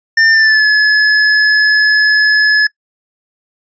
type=tone with pitch glide; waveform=square; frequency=1800 to 1708.8 Hz; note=A6 to G#6; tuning=+39 to +49 cents; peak=-7 dBFS; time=0.17-2.67 s; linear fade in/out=5 ms; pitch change=-90 cents; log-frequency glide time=0.31-0.66 s; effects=noise-tail reverb RT60 0.1 s tail -24 dB re dry + resampled to 16000 Hz